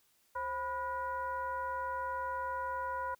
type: tone with frequency modulation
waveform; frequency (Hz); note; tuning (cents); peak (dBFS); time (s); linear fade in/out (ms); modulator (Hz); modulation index
sine; 987.8; B5; 0; -34; 0.35-3.15; 10; 458; 0.86
effects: white hiss -71 dBFS RMS until 3.19 s